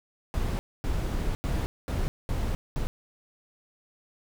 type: noise bursts at uneven times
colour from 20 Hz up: brown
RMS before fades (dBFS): -28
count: 6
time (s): 0.34-0.59 / 0.84-1.35 / 1.44-1.66 / 1.88-2.08 / 2.29-2.55 / 2.76-2.87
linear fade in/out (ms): 0
effects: none